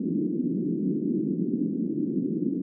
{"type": "band-pass noise", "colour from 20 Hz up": "white", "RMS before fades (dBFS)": -27, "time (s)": [0, 2.62], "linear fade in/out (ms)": 10, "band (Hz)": [170, 340], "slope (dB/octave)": 48, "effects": []}